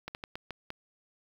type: slowing click train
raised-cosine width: 0.3 ms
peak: -22 dBFS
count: 6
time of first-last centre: 0.08-0.704 s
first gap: 69 ms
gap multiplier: 1.3
effects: 8-bit